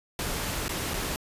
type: noise with dropouts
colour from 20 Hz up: pink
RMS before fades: -31 dBFS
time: 0.19-1.16 s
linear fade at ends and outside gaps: 1 ms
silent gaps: 0.682-0.692 / 0.936-0.94 s
effects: resampled to 32000 Hz